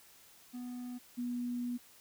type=tone pair in turn; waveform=triangle / sine; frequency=246.9 / 243.4 Hz; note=B3 / B3; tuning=0 / -25 cents; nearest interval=unison; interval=25 cents; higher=first; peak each=-38 / -34 dBFS; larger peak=second; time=0.53-0.99 / 1.17-1.78 s; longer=second; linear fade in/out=20 ms; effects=white hiss -60 dBFS RMS until 2 s